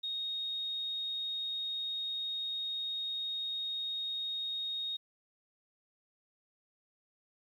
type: tone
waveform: sine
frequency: 3729 Hz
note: A#7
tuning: in tune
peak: -34 dBFS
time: 0.03-4.97 s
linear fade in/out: 10 ms
effects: 11-bit